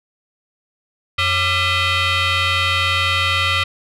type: tone with frequency modulation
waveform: sine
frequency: 548 Hz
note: C#5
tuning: 20 cents flat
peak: -12 dBFS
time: 1.18-3.64 s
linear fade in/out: 10 ms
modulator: 638 Hz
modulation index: 5.2
effects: tanh soft clip ceiling -14 dBFS